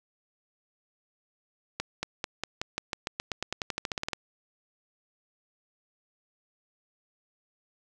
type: accelerating click train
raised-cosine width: 0.2 ms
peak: -13 dBFS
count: 21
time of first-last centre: 1.8-4.133 s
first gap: 230 ms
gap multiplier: 0.92
effects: none